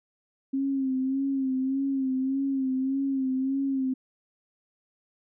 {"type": "tone with vibrato", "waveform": "sine", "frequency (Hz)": 267.2, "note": "C4", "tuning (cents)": 36, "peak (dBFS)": -24, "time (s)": [0.53, 3.94], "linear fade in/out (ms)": 10, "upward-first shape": "sine", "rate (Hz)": 1.7, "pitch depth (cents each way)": 48, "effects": []}